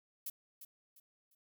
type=noise with echo; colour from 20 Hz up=violet; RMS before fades=-41 dBFS; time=0.26-0.3 s; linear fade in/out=5 ms; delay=350 ms; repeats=3; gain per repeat=-10 dB; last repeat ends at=1.35 s; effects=none